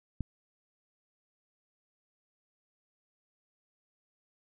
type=click; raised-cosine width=5 ms; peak=-21 dBFS; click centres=0.207 s; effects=none